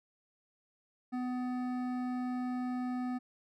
triangle tone with hard clipping, 250.3 Hz, B3, 23 cents sharp, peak -35 dBFS, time 1.12-3.19 s, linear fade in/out 20 ms, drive 16 dB, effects none

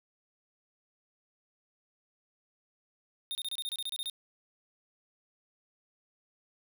square tone bursts, 3669 Hz, A#7, 28 cents flat, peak -34 dBFS, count 12, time 3.31-4.098 s, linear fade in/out 0 ms, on 40 ms, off 28 ms, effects none

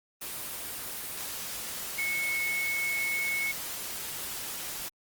sine tone in noise, 2197 Hz, C#7, 16 cents flat, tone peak -28 dBFS, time 1.98-3.52 s, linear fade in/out 10 ms, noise white, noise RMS -37 dBFS, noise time 0.21-4.89 s, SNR +6 dB, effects Opus 24 kbps

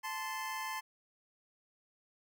25% pulse tone pair together, 874.5 / 1040 Hz, A5 / C6, -11 / -11 cents, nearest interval minor third, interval 300 cents, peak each -37 / -36 dBFS, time 0.03-0.81 s, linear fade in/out 20 ms, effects none

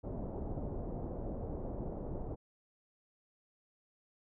pink low-pass noise, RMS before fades -40 dBFS, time 0.03-2.36 s, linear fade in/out 20 ms, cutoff 700 Hz, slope 24 dB/octave, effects none

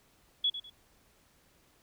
sine tone with echo, 3377 Hz, G#7, 28 cents sharp, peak -25 dBFS, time 0.44-0.5 s, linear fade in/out 5 ms, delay 100 ms, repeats 2, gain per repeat -11 dB, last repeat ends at 0.7 s, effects pink hiss -66 dBFS RMS until 1.82 s

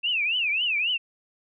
sine tone with vibrato, 2637 Hz, E7, in tune, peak -22 dBFS, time 0.03-0.98 s, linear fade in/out 20 ms, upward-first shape triangle, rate 3.7 Hz, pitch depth 260 cents each way, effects none

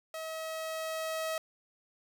sawtooth tone with level ramp, 640 Hz, D#5, 49 cents sharp, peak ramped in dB -34 to -28 dBFS, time 0.14-1.38 s, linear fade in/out 2 ms, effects none

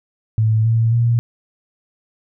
sine tone with pitch steps, 110 / 113.81 / 117.76 Hz, A2 / A#2 / A#2, 0 / -41 / +18 cents, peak -12 dBFS, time 0.38-1.19 s, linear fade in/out 0 ms, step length 270 ms, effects none

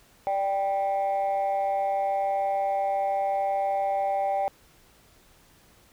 sine tone pair together, 588 / 784.9 Hz, D5 / G5, +2 / +2 cents, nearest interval perfect fourth, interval 500 cents, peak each -26 / -23 dBFS, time 0.27-4.48 s, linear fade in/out 0 ms, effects tanh soft clip ceiling -20 dBFS + pink hiss -58 dBFS RMS until 5.92 s

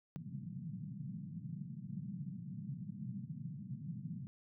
white band-pass noise, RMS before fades -45 dBFS, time 0.16-4.27 s, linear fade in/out 0 ms, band 120 to 200 Hz, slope 48 dB/octave, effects none

